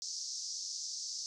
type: band-pass noise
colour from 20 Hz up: white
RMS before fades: -41 dBFS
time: 0.02-1.26 s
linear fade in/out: 0 ms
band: 4800 to 6200 Hz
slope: 48 dB/octave
effects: none

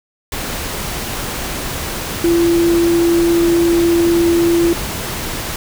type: tone in noise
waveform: sine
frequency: 339.6 Hz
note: F4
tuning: 48 cents flat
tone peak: -10 dBFS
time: 2.24-4.73 s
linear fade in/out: 2 ms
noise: pink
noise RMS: -23 dBFS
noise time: 0.32-5.56 s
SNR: +10 dB
effects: none

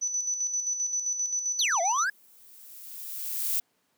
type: tone with tremolo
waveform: sine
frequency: 5980 Hz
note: F#8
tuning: 17 cents sharp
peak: -25 dBFS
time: 0.01-2.05 s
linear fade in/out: 20 ms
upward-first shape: square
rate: 7.6 Hz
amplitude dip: 50%
type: exponential two-way sweep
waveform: triangle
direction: down then up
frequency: 4699 to 650 to 1711 Hz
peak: -23 dBFS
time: 1.59-2.1 s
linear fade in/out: 5 ms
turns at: 1.81 s
type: noise with exponential growth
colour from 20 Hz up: violet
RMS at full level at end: -26 dBFS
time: 1.89-3.6 s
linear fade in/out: 5 ms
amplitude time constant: 370 ms
effects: pink hiss -71 dBFS RMS until 3.97 s + high-pass 200 Hz 12 dB/octave

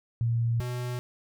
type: tone pair in turn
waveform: sine / square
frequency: 116.54 / 123.47 Hz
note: A#2 / B2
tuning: 0 / 0 cents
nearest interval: minor second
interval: 100 cents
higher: second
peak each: -23 / -31 dBFS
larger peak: first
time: 0.21-0.6 / 0.6-0.99 s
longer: neither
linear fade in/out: 0 ms
effects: none

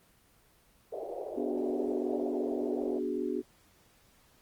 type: band-pass noise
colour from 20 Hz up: white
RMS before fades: -39 dBFS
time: 0.92-2.99 s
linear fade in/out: 5 ms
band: 360 to 680 Hz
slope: 48 dB/octave
type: chord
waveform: sine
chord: G# half-diminished seventh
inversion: first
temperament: equal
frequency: 246.9 / 293.7 / 370 / 415.3 Hz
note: B3 / D4 / F#4 / G#4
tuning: 0 / 0 / 0 / 0 cents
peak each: -37 / -36 / -34 / -37 dBFS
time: 1.36-3.42 s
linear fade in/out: 20 ms
effects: pink hiss -64 dBFS RMS until 4.41 s + Opus 24 kbps

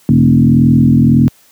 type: tone with frequency modulation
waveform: sine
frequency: 185 Hz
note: F#3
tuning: in tune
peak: -4 dBFS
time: 0.09-1.28 s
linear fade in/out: 0 ms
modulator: 41.7 Hz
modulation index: 2.1
effects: white hiss -48 dBFS RMS until 1.51 s + high-pass 100 Hz 12 dB/octave

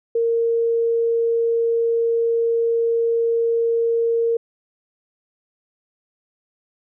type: tone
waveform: sine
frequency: 462.2 Hz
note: A#4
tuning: 15 cents flat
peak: -16 dBFS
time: 0.15-4.37 s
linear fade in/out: 5 ms
effects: none

